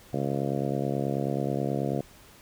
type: harmonic tone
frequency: 69.3 Hz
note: C#2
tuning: in tune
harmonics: 2 / 3 / 4 / 5 / 6 / 7 / 8 / 9 / 10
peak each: -31 / -33 / -34 / -35 / -36 / -36 / -37 / -38 / -38 dBFS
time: 0.13-2.01 s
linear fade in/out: 5 ms
effects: pink hiss -53 dBFS RMS until 2.41 s